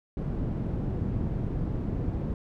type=low-pass noise; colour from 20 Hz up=white; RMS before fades=-30 dBFS; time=0.17-2.34 s; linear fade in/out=2 ms; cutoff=180 Hz; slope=12 dB/octave; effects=none